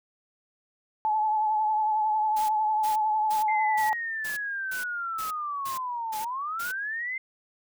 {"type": "tone with vibrato", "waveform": "sine", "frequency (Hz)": 860, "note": "A5", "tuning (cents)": -40, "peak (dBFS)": -22, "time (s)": [1.05, 3.93], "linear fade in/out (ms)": 0, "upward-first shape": "triangle", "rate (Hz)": 11, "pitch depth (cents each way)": 39}
{"type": "noise bursts", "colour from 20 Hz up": "white", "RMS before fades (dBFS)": -39, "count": 10, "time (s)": [2.36, 6.72], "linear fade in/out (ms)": 10, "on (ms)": 130, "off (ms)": 340}
{"type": "linear two-way sweep", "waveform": "sine", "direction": "down then up", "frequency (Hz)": [2100, 847, 2100], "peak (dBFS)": -29, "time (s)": [3.48, 7.18], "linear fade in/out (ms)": 5, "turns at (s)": 6.19}
{"effects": []}